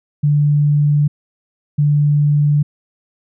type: tone pair in turn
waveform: sine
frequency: 146.83 / 146.83 Hz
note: D3 / D3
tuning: 0 / 0 cents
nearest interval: unison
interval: 0 cents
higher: neither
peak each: -10 dBFS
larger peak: neither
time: 0.23-1.08 / 1.78-2.63 s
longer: neither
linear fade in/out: 10 ms
effects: none